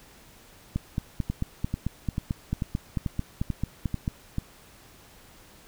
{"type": "two click trains", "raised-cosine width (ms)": 5, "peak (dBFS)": [-14, -15], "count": [16, 8], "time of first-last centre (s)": [[0.76, 4.079], [1.3, 4.384]], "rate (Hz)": [4.52, 2.27], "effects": ["pink hiss -53 dBFS RMS until 5.67 s"]}